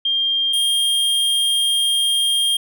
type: tone pair in turn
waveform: sine / square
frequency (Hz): 3199 / 3217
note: G7 / G7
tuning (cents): +34 / +44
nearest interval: unison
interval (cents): 10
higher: second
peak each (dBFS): -16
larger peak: neither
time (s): 0.05-0.53 / 0.53-2.57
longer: second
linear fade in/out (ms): 5
effects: none